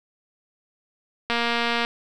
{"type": "click train", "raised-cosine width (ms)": 0.3, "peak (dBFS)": -8, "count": 130, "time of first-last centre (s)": [1.3, 1.849], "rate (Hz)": 235, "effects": []}